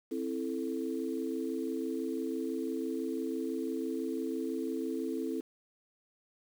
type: chord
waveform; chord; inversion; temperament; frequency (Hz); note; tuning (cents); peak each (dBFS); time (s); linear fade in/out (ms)
sine; A minor; first; just; 264 / 330 / 440; C4 / E4 / A4; +16 / +2 / 0; -36 / -36 / -38; 0.11-5.41; 10
effects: 9-bit